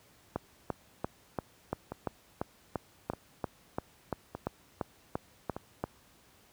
two click trains, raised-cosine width 1 ms, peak -17 / -23 dBFS, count 17 / 4, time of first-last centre 0.36-5.839 / 1.92-5.565 s, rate 2.92 / 0.823 Hz, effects pink hiss -62 dBFS RMS until 6.52 s + high-pass 60 Hz 12 dB/octave

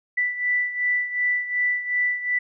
sine beating tone pair, 1975.5 / 1978.2 Hz, B6 / B6, 0 / +2 cents, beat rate 2.7 Hz, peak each -22 / -27 dBFS, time 0.17-2.39 s, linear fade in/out 10 ms, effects none

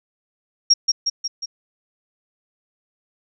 sine tone with echo, 5588 Hz, F8, in tune, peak -9 dBFS, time 0.7-0.74 s, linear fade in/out 10 ms, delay 180 ms, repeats 4, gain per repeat -4 dB, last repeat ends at 1.46 s, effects none

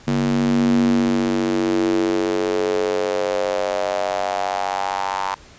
square tone with high-pass filter sweep, 47.54 Hz, F#1, 48 cents sharp, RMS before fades -20 dBFS, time 0.07-5.35 s, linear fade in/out 10 ms, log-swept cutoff 190 to 940 Hz, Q 5.1, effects pink hiss -46 dBFS RMS until 5.58 s + resampled to 16000 Hz

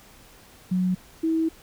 sine tone pair in turn, 183.4 / 323.4 Hz, F#3 / E4, -15 / -33 cents, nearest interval minor seventh, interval 982 cents, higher second, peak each -20 dBFS, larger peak neither, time 0.71-0.95 / 1.23-1.49 s, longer second, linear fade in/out 10 ms, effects pink hiss -51 dBFS RMS until 1.62 s

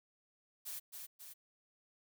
blue noise with echo, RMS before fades -44 dBFS, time 0.65-0.8 s, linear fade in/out 20 ms, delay 270 ms, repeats 2, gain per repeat -4 dB, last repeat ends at 1.34 s, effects none

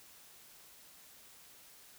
silence, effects white hiss -58 dBFS RMS until 1.98 s

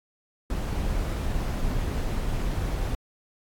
brown noise, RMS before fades -27 dBFS, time 0.5-2.95 s, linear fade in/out 2 ms, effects AAC 64 kbps

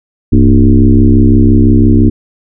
sine tone with frequency modulation, 164.81 Hz, E3, in tune, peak -3 dBFS, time 0.32-2.1 s, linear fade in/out 10 ms, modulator 65.9 Hz, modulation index 2.5, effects none

